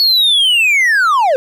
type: linear sweep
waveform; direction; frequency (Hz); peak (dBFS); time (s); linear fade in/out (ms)
triangle; down; 4435 to 493.9; -7; 0-1.36; 0
effects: none